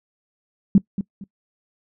sine tone with echo, 196 Hz, G3, in tune, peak -8 dBFS, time 0.75-0.78 s, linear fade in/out 2 ms, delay 230 ms, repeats 2, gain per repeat -12 dB, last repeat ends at 1.24 s, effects noise-tail reverb RT60 0.1 s tail -22 dB re dry

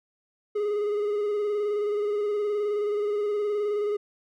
triangle tone with vibrato, 415.3 Hz, G#4, in tune, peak -22 dBFS, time 0.55-3.97 s, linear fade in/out 10 ms, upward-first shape square, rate 19 Hz, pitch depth 26 cents each way, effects none

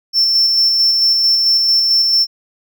triangle tone with tremolo, 5380 Hz, E8, 34 cents sharp, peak -8 dBFS, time 0.13-2.27 s, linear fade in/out 50 ms, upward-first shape square, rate 4.5 Hz, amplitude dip 25%, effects none

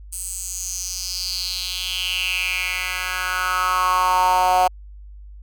10% pulse tone with high-pass filter sweep, 183.3 Hz, F#3, 16 cents flat, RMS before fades -22 dBFS, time 0.12-4.68 s, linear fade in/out 10 ms, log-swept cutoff 8800 to 720 Hz, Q 4.9, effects added 50 Hz sine -37 dBFS peak until 5.42 s

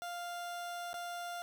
30% pulse tone with dropouts, 698.5 Hz, F5, in tune, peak -37 dBFS, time 0.02-1.42 s, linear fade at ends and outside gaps 0 ms, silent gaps 0.931-0.941 s, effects none

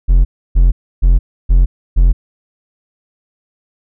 triangle tone bursts, 43.66 Hz, F1, in tune, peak -3 dBFS, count 5, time 0.08-2.13 s, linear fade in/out 20 ms, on 170 ms, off 300 ms, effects none

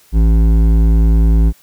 sine tone with hard clipping, 55 Hz, A1, in tune, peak -9 dBFS, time 0.12-1.53 s, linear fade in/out 50 ms, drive 11 dB, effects white hiss -49 dBFS RMS until 1.62 s

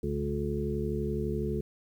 harmonic tone with a mistuned harmonic, 71.9 Hz, D2, 36 cents flat, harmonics 1 / 2 / 3 / 5 / 6, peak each -35 / -35 / -35 / -35 / -35 dBFS, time 0.03-1.61 s, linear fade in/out 5 ms, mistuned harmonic 1, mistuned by -58 cents, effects 10-bit

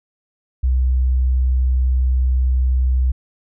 sine tone, 63.7 Hz, C2, 46 cents flat, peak -13 dBFS, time 0.63-3.12 s, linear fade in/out 10 ms, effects none

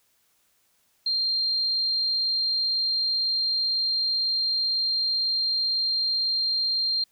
sine tone, 4186 Hz, C8, in tune, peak -22 dBFS, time 1.06-7.04 s, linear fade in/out 5 ms, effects white hiss -67 dBFS RMS until 7.11 s

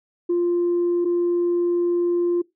sine tone pair in turn, 348.5 / 348.5 Hz, F4 / F4, -4 / -4 cents, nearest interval unison, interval 0 cents, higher neither, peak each -16 dBFS, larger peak neither, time 0.29-1.05 / 1.05-2.42 s, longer second, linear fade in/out 10 ms, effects noise-tail reverb RT60 0.2 s tail -23 dB re dry + tanh soft clip ceiling -15 dBFS

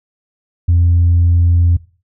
sine tone, 86.1 Hz, F2, 24 cents flat, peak -6 dBFS, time 0.68-1.77 s, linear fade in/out 10 ms, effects noise-tail reverb RT60 0.4 s tail -21 dB re dry + tanh soft clip ceiling -5 dBFS

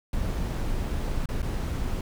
brown noise with dropouts, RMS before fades -28 dBFS, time 0.13-2.01 s, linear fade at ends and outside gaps 2 ms, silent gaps 1.258-1.288 / 1.42-1.427 s, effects none

